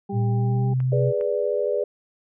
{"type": "harmonic tone", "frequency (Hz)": 198.7, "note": "G3", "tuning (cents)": 24, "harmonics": [1, 2, 4], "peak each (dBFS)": [-29, -32, -35], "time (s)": [0.09, 0.74], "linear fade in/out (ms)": 10}
{"type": "tone with pitch glide", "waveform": "sine", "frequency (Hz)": [115.3, 128.67], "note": ["A#2", "C3"], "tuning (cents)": [-19, -29], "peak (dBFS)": -19, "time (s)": [0.12, 1.13], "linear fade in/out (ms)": 50, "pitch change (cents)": 190, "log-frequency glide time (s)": [0.24, 0.75]}
{"type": "clicks", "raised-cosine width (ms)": 0.5, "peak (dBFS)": -27, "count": 2, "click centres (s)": [0.803, 1.211]}
{"type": "chord", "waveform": "sine", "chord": "G# diminished", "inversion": "none", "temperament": "equal", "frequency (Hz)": [415.3, 493.9, 587.3], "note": ["G#4", "B4", "D5"], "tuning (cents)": [0, 0, 0], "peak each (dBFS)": -25, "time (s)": [0.92, 1.84], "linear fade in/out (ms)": 5}
{"effects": []}